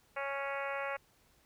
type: harmonic tone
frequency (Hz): 277.2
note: C#4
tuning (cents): 0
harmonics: 2 / 3 / 4 / 5 / 6 / 7 / 8 / 9 / 10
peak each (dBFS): -39 / -43 / -43 / -43 / -46 / -45 / -45 / -48 / -53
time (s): 0.16-0.97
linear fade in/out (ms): 10
effects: pink hiss -68 dBFS RMS until 1.45 s